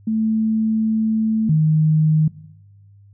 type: tone pair in turn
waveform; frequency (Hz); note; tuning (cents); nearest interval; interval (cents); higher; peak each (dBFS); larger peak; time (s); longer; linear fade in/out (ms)
sine; 220 / 155.56; A3 / D#3; 0 / 0; tritone; 600; first; -17 / -12; second; 0.07-1.49 / 1.49-2.28; first; 5
effects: noise-tail reverb RT60 1.0 s tail -20 dB re dry + added 100 Hz sine -45 dBFS peak until 3.13 s